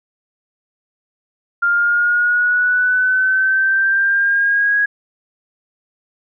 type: exponential sweep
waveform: sine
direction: up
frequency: 1396.9 to 1659 Hz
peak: -12 dBFS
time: 1.62-4.86 s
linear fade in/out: 10 ms
effects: none